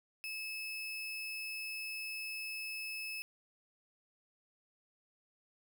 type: tone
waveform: 35% pulse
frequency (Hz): 2600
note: E7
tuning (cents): -24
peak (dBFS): -38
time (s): 0.24-3.22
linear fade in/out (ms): 0
effects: none